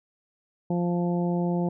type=harmonic tone; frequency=174.61 Hz; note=F3; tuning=in tune; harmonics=1 / 2 / 3 / 4 / 5; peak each=-24 / -30 / -34 / -36 / -38 dBFS; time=0.7-1.69 s; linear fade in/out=5 ms; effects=none